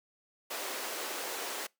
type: high-pass noise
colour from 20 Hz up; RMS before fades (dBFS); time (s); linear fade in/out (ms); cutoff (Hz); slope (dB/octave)
pink; -38; 0.5-1.67; 10; 360; 24
effects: noise-tail reverb RT60 0.2 s tail -24 dB re dry